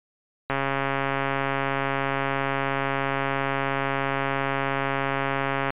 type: click train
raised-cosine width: 0.5 ms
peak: -10 dBFS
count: 714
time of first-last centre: 0.5-5.704 s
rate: 137 Hz
effects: resampled to 8000 Hz